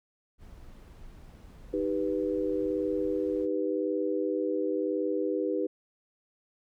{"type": "noise", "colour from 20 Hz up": "brown", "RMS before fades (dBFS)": -49, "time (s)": [0.38, 3.48], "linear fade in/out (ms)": 50}
{"type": "chord", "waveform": "sine", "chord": "Eb augmented", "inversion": "none", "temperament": "equal", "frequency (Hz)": [311.1, 392, 493.9], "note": ["Eb4", "G4", "B4"], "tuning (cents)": [0, 0, 0], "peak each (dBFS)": -31, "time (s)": [1.73, 5.67], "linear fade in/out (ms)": 10}
{"effects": []}